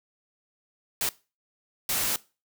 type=noise bursts at uneven times; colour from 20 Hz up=white; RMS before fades=-27 dBFS; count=2; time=1.01-1.09 / 1.89-2.16 s; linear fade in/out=2 ms; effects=noise-tail reverb RT60 0.3 s tail -20 dB re dry